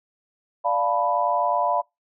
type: chord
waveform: sine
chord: B half-diminished seventh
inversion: first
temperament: equal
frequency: 587.3 / 698.5 / 880 / 987.8 Hz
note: D5 / F5 / A5 / B5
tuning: 0 / 0 / 0 / 0 cents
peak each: -26 / -24 / -28 / -23 dBFS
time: 0.64-1.82 s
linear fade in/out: 20 ms
effects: noise-tail reverb RT60 0.2 s tail -26 dB re dry